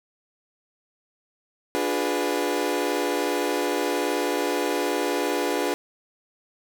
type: chord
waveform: 30% pulse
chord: D diminished seventh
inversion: none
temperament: equal with one note detuned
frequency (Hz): 293.7 / 356.2 / 415.3 / 493.9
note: D4 / F4 / Ab4 / Cb5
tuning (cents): 0 / +34 / 0 / 0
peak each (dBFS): -26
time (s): 1.75-5.74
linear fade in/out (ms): 0
effects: none